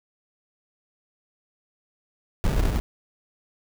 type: noise with sample-and-hold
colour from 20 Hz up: brown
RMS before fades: -22 dBFS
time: 2.44-2.8 s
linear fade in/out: 0 ms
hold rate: 1050 Hz
effects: none